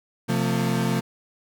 35% pulse chord, F major, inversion second, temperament equal with one note detuned, 130.81 / 174.61 / 225.1 Hz, C3 / F3 / A3, 0 / 0 / +40 cents, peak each -24 dBFS, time 0.28-1.01 s, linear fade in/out 20 ms, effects none

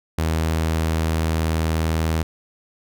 sawtooth tone, 80.3 Hz, E2, 45 cents flat, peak -15 dBFS, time 0.18-2.23 s, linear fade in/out 5 ms, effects none

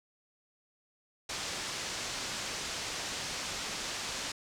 white low-pass noise, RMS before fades -38 dBFS, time 1.29-4.32 s, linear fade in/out 5 ms, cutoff 6900 Hz, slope 24 dB/octave, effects none

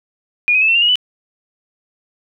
sine tone with pitch steps, 2439 / 2522 / 2608 / 2697 / 2789 / 2884 / 2982 Hz, D#7 / D#7 / E7 / E7 / F7 / F#7 / F#7, -35 / +23 / -19 / +39 / -3 / -45 / +13 cents, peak -10 dBFS, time 0.48-0.956 s, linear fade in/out 0 ms, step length 68 ms, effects none

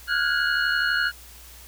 sine tone cluster, 1410 / 1482 / 1642 / 2906 / 4285 Hz, F6 / F#6 / G#6 / F#7 / C8, +16 / +2 / -20 / -32 / +40 cents, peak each -25 / -25 / -26 / -32 / -31 dBFS, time 0.07-1.12 s, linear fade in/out 50 ms, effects added 60 Hz sine -47 dBFS peak until 1.67 s + white hiss -47 dBFS RMS until 1.67 s

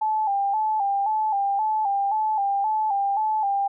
sine tone with vibrato, 830 Hz, G#5, 1 cent flat, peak -20 dBFS, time 0.01-3.68 s, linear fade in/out 10 ms, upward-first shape square, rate 1.9 Hz, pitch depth 73 cents each way, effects none

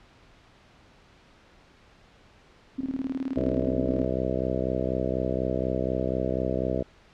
sine tone with tremolo, 265.5 Hz, C4, 25 cents sharp, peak -25 dBFS, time 2.78-4.05 s, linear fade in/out 10 ms, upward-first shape square, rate 19 Hz, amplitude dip 80%
harmonic tone, 64.1 Hz, C2, 35 cents flat, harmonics 1 / 2 / 3 / 4 / 5 / 6 / 7 / 8 / 9 / 10, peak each -34 / -34 / -34 / -34 / -34 / -34 / -34 / -34 / -34 / -34 dBFS, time 3.36-6.83 s, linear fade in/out 10 ms
effects pink hiss -56 dBFS RMS until 7.13 s + low-pass 4000 Hz 12 dB/octave

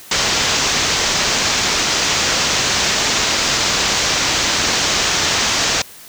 white low-pass noise, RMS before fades -17 dBFS, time 0.11-5.82 s, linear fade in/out 5 ms, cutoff 6900 Hz, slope 48 dB/octave, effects white hiss -39 dBFS RMS until 6.08 s

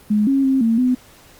sine tone with pitch steps, 210.4 / 272.5 / 266.4 / 227.2 / 252.3 Hz, G#3 / C#4 / C4 / A#3 / B3, +23 / -29 / +31 / -44 / +37 cents, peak -13 dBFS, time 0.1-0.95 s, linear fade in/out 10 ms, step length 170 ms, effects pink hiss -47 dBFS RMS until 1.39 s + Opus 32 kbps

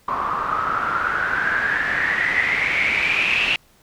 white noise with low-pass filter sweep, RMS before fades -21 dBFS, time 0.08-3.56 s, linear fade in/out 2 ms, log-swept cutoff 1100 to 2700 Hz, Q 9.9, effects pink hiss -56 dBFS RMS until 3.82 s

